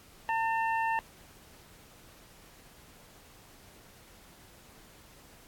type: harmonic tone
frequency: 900 Hz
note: A5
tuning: 39 cents sharp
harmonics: 1 / 2 / 3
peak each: -28 / -34 / -38 dBFS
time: 0.29-0.99 s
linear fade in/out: 0 ms
effects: pink hiss -56 dBFS RMS until 5.47 s + AAC 64 kbps